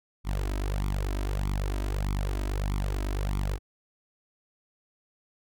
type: tone with flanger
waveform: sawtooth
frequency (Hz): 49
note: G1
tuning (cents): 0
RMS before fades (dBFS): -29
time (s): 0.24-3.59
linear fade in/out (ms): 50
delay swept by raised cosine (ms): 0.87 to 3.17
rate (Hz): 1.6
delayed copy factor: +0.9
effects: none